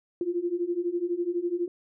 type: beating tone pair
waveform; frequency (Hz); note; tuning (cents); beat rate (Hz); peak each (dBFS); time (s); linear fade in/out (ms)
sine; 341.7 / 353.7; F4 / F4; -38 / +22; 12; -30 / -28; 0.21-1.68; 2
effects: none